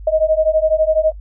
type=beating tone pair; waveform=sine; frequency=622.3 / 634.3 Hz; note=D#5 / D#5; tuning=0 / +33 cents; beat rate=12 Hz; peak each=-15 dBFS; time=0.07-1.12 s; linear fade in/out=5 ms; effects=noise-tail reverb RT60 0.1 s tail -24 dB re dry + added 50 Hz sine -30 dBFS peak until 1.2 s